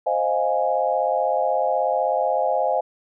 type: chord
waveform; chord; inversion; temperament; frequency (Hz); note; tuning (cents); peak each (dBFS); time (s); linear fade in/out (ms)
sine; F minor seventh; second; equal; 523.3 / 622.3 / 698.5 / 830.6; C5 / Eb5 / F5 / Ab5; 0 / 0 / 0 / 0; -24; 0.06-2.81; 10
effects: none